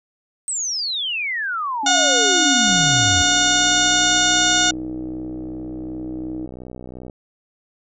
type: exponential sweep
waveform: sine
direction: down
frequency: 8372 to 82.41 Hz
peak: -21 dBFS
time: 0.48-3.22 s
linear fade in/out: 0 ms
type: tone with pitch glide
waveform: sine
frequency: 279.8 to 314.1 Hz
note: C#4 to D#4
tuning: +16 to +16 cents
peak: -27 dBFS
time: 1.83-6.46 s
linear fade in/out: 5 ms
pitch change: +200 cents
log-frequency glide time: 2.85-4.51 s
type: harmonic tone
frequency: 723 Hz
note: F#5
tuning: 40 cents flat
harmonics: 1 / 2 / 3 / 4 / 5 / 6 / 7 / 8 / 9 / 10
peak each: -23 / -20 / -30 / -24 / -20 / -27 / -33 / -23 / -27 / -23 dBFS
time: 1.86-4.71 s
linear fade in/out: 5 ms
type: click train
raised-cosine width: 2 ms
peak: -22 dBFS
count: 278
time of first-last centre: 2.68-7.098 s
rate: 62.7 Hz
effects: none